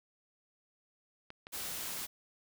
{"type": "clicks", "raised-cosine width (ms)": 0.3, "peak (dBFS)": -30, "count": 3, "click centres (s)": [1.304, 1.469, 1.567]}
{"type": "noise", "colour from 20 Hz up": "white", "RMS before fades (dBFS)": -40, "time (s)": [1.52, 2.07], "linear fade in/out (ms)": 20}
{"effects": []}